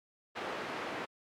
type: band-pass noise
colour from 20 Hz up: pink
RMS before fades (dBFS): -39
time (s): 0.35-1.06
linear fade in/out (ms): 20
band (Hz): 330 to 2300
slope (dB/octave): 12
effects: MP3 96 kbps